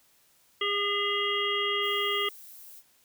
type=harmonic tone; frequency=406.5 Hz; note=G#4; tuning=37 cents flat; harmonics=1 / 3 / 5 / 7 / 8; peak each=-32 / -32 / -32 / -32 / -32 dBFS; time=0.61-2.29 s; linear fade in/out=5 ms
type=noise; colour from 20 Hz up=violet; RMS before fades=-48 dBFS; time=1.81-2.83 s; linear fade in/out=50 ms
effects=white hiss -64 dBFS RMS until 3.04 s